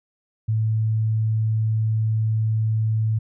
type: tone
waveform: sine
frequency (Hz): 110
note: A2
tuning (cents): 0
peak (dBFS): -18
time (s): 0.48-3.19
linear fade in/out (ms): 10
effects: none